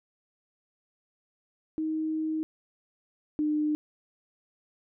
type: tone pair in turn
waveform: sine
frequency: 314.4 / 302.1 Hz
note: D#4 / D4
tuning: +18 / +49 cents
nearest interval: minor second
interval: 69 cents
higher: first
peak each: -27 / -24 dBFS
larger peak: second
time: 1.78-2.43 / 3.39-3.75 s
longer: first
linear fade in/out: 0 ms
effects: none